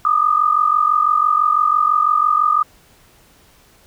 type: tone pair together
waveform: sine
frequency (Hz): 1198.5 / 1244.5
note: D6 / D#6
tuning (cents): +35 / 0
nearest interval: minor second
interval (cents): 65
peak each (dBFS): -15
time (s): 0.05-2.63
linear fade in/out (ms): 2
effects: pink hiss -51 dBFS RMS until 3.86 s